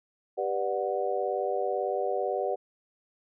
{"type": "chord", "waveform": "sine", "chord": "G major seventh", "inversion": "none", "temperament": "just", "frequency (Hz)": [392, 490, 588, 735], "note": ["G4", "B4", "D5", "F#5"], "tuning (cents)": [0, -14, 2, -12], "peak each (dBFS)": -32, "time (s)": [0.37, 2.56], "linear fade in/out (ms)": 20, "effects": []}